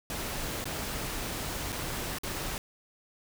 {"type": "noise with dropouts", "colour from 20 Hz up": "pink", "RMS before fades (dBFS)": -35, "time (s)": [0.1, 2.58], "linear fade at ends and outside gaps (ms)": 1, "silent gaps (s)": [[0.642, 0.655], [1.722, 1.726], [2.185, 2.234]], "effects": []}